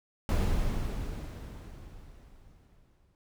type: noise with exponential decay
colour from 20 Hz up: brown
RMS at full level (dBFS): -25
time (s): 0.29-3.15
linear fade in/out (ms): 1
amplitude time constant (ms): 620
effects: none